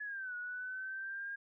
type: linear two-way sweep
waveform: sine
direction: down then up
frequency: 1716 to 1453 to 1623 Hz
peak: -39 dBFS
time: 0-1.36 s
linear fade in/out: 10 ms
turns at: 0.35 s
effects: none